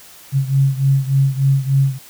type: beating tone pair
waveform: sine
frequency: 135.3 / 138.7 Hz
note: C#3 / C#3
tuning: -42 / +1 cents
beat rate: 3.4 Hz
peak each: -14 / -17 dBFS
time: 0.32-1.99 s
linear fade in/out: 50 ms
effects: white hiss -42 dBFS RMS until 2.09 s